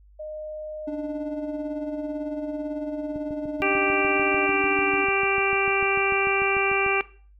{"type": "tone", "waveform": "sine", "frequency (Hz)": 614, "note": "D#5", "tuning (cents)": -23, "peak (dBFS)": -32, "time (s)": [0.19, 4.47], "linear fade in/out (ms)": 10}
{"type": "tone with tremolo", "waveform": "triangle", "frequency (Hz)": 293.7, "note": "D4", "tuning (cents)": 0, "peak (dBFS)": -24, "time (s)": [0.87, 5.05], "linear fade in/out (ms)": 10, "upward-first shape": "sine", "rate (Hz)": 18, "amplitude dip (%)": 55}
{"type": "click train", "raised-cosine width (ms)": 3, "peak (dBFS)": -26, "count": 26, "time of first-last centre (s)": [3.16, 6.864], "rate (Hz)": 6.75}
{"type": "harmonic tone", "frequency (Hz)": 392, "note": "G4", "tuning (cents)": 0, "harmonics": [1, 2, 3, 4, 5, 6, 7], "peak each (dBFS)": [-26, -29, -29, -32, -35, -26, -29], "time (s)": [3.62, 7.01], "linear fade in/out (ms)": 0}
{"effects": ["noise-tail reverb RT60 0.4 s tail -17 dB re dry", "added 50 Hz sine -50 dBFS peak until 7.39 s"]}